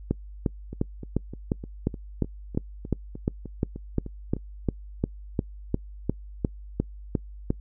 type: two click trains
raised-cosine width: 3 ms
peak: -10 / -23 dBFS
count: 22 / 13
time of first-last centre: 0.11-7.504 / 0.73-4.366 s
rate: 2.84 / 3.3 Hz
effects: noise-tail reverb RT60 0.1 s tail -25 dB re dry + added 50 Hz sine -39 dBFS peak until 7.6 s